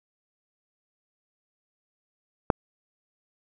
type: click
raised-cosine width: 1 ms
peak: -4 dBFS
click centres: 2.502 s
effects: none